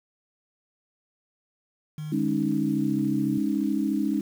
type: tone with pitch glide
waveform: sine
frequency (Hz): 152.9 to 140.21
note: D#3 to C#3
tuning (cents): -30 to +20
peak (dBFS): -31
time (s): 1.98-3.38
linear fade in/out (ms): 2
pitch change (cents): -150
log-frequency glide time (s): 2.58-2.96
type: chord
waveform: sine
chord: Ab suspended fourth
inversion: none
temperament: equal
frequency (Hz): 207.7 / 277.2 / 311.1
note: Ab3 / Db4 / Eb4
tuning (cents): 0 / 0 / 0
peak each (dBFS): -27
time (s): 2.12-4.21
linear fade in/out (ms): 5
effects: 8-bit